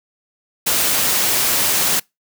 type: noise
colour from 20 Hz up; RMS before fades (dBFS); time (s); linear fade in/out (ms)
white; -17; 0.66-2; 10
effects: noise-tail reverb RT60 0.2 s tail -26 dB re dry + high-pass 80 Hz 12 dB/octave